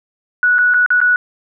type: tone with dropouts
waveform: sine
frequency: 1470 Hz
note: F#6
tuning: 12 cents flat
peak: -9 dBFS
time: 0.43-1.16 s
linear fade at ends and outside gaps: 1 ms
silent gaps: 0.584-0.588 / 0.738-0.743 / 0.862-0.904 / 1.004-1.014 s
effects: none